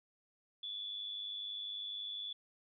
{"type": "tone with amplitude modulation", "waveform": "sine", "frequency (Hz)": 3442, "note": "A7", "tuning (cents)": -39, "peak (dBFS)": -37, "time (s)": [0.63, 2.33], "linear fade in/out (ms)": 5, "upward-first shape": "sine", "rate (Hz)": 100, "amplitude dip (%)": 65, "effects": []}